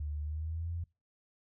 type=tone with pitch glide; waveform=sine; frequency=74.3 to 84.86 Hz; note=D2 to F2; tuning=+21 to -49 cents; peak=-34 dBFS; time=0-0.84 s; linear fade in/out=5 ms; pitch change=+230 cents; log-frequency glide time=0.21-0.71 s; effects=noise-tail reverb RT60 0.3 s tail -26 dB re dry